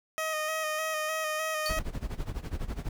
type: tone with vibrato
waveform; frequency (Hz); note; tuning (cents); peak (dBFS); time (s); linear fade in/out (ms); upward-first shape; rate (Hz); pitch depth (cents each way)
15% pulse; 625; D#5; +8; -23; 0.18-1.79; 0; square; 3.3; 23
type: tone with exponential decay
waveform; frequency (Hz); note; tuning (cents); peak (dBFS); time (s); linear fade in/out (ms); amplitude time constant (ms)
40% pulse; 4496; C#8; +24; -27; 1.66-1.82; 0; 33
type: noise with tremolo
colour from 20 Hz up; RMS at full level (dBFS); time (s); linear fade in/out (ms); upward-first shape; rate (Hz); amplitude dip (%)
brown; -31; 1.69-2.89; 5; sine; 12; 85
effects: none